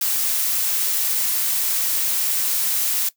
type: noise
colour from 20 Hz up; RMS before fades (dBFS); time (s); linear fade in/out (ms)
blue; -21; 0.01-3.09; 5
effects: noise-tail reverb RT60 0.1 s tail -18 dB re dry